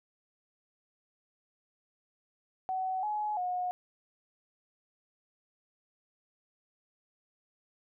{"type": "tone with pitch steps", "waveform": "sine", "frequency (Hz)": [752, 844, 724], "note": ["F#5", "G#5", "F#5"], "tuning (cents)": [28, 28, -38], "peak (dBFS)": -30, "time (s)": [2.69, 3.71], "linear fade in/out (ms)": 0, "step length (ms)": 340, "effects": []}